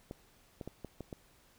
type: clicks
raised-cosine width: 2 ms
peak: -28 dBFS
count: 6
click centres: 0.111 / 0.612 / 0.676 / 0.847 / 1.007 / 1.128 s
effects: pink hiss -65 dBFS RMS until 1.58 s